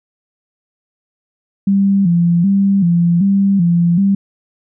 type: tone with vibrato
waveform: sine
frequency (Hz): 183.9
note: F#3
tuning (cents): -10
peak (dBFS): -9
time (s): 1.67-4.15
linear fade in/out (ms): 5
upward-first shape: square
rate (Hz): 1.3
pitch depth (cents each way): 120
effects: none